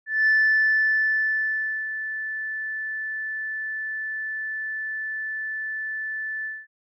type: tone with ADSR envelope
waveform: sine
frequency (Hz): 1752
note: A6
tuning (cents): -8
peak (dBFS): -14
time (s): 0.06-6.67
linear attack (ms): 210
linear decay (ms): 1600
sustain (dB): -13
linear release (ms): 220
effects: tanh soft clip ceiling -13 dBFS